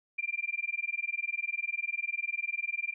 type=tone with tremolo; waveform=sine; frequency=2379 Hz; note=D7; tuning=22 cents sharp; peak=-27 dBFS; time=0.18-2.94 s; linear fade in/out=10 ms; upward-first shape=sine; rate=20 Hz; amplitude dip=100%; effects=none